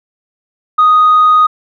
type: tone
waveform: sine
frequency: 1244.5 Hz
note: D#6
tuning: in tune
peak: -3 dBFS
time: 0.78-1.47 s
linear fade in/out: 10 ms
effects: tanh soft clip ceiling -2 dBFS